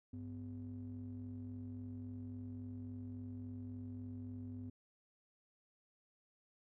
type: ring-modulated tone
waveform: triangle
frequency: 76.6 Hz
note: D#2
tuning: 27 cents flat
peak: -39 dBFS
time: 0.13-4.7 s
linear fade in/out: 5 ms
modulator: 175 Hz
effects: none